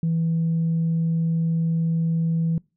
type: tone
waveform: sine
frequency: 164.4 Hz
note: E3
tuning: 4 cents flat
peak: -18 dBFS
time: 0.03-2.58 s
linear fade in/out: 2 ms
effects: noise-tail reverb RT60 0.3 s tail -26 dB re dry + tanh soft clip ceiling -16 dBFS